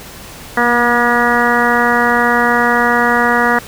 harmonic tone with a mistuned harmonic, 240 Hz, B3, 49 cents flat, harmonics 1 / 2 / 3 / 4 / 5 / 6 / 7 / 8, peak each -18 / -18 / -18 / -18 / -18 / -18 / -18 / -18 dBFS, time 0.57-3.59 s, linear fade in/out 5 ms, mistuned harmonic 1, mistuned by -19 cents, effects pink hiss -33 dBFS RMS until 3.67 s

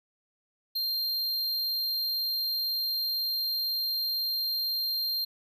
square tone, 4186 Hz, C8, in tune, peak -28 dBFS, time 0.75-5.25 s, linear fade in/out 10 ms, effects none

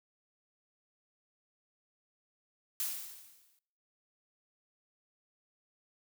blue noise with exponential decay, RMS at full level -33 dBFS, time 2.8-3.59 s, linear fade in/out 1 ms, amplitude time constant 170 ms, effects noise-tail reverb RT60 0.8 s tail -25 dB re dry

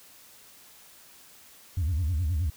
sine tone with vibrato, 82.41 Hz, E2, in tune, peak -22 dBFS, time 1.77-2.5 s, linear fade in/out 5 ms, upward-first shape sine, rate 9.5 Hz, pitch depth 230 cents each way, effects tanh soft clip ceiling -22 dBFS + white hiss -53 dBFS RMS until 2.56 s

